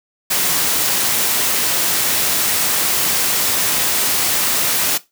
white noise, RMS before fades -17 dBFS, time 0.3-4.98 s, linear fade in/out 10 ms, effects noise-tail reverb RT60 0.2 s tail -17 dB re dry + high-pass 100 Hz 12 dB/octave

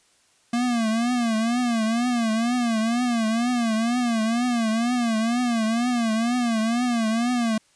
square tone with vibrato, 233.1 Hz, A#3, in tune, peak -21 dBFS, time 0.53-7.58 s, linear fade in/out 5 ms, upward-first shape triangle, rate 2.1 Hz, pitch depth 130 cents each way, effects white hiss -61 dBFS RMS until 7.75 s + resampled to 22050 Hz

